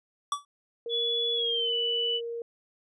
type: tone with exponential decay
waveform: square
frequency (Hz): 1149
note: D6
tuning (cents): -38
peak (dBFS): -23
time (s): 0.32-0.45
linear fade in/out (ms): 2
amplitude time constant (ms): 27
type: tone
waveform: sine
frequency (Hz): 466.9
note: A#4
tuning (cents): +3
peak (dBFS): -32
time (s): 0.86-2.42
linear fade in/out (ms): 2
type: tone with pitch glide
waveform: sine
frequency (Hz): 3413 to 2971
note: G#7 to F#7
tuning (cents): +47 to +6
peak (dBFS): -26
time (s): 0.89-2.21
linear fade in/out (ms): 50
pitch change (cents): -241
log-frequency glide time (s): 1.34-1.74
effects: resampled to 24000 Hz